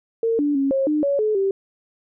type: tone with pitch steps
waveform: sine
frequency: 456.1 / 291.3 / 274.4 / 539 / 302.2 / 562 / 428.9 / 389.9 Hz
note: A#4 / D4 / C#4 / C#5 / D4 / C#5 / A4 / G4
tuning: -38 / -14 / -17 / -49 / +50 / +24 / -44 / -9 cents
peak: -17 dBFS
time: 0.23-1.51 s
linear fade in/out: 2 ms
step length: 160 ms
effects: none